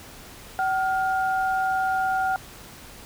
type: tone pair together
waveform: sine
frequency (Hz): 760 / 1416.2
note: F#5 / F6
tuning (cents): +46 / +24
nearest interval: major seventh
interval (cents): 1078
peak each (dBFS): -22 / -27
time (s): 0.59-2.36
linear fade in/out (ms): 0
effects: pink hiss -44 dBFS RMS until 3.05 s